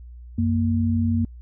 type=tone pair together; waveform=sine; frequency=92.23 / 232.4 Hz; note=F#2 / A#3; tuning=-5 / -5 cents; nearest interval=octave + major third; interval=1600 cents; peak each=-21 dBFS; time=0.38-1.25 s; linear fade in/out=5 ms; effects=added 60 Hz sine -38 dBFS peak until 1.41 s